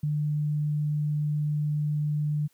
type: tone with ADSR envelope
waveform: sine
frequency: 149.4 Hz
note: D3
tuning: 30 cents sharp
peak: -22 dBFS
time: 0.03-2.48 s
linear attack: 8 ms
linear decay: 4 ms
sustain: -2 dB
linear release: 23 ms
effects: white hiss -67 dBFS RMS until 2.53 s